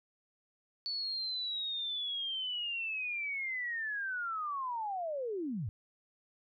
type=linear sweep; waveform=sine; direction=down; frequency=4477 to 87.8 Hz; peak=-34 dBFS; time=0.86-5.69 s; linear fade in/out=0 ms; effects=none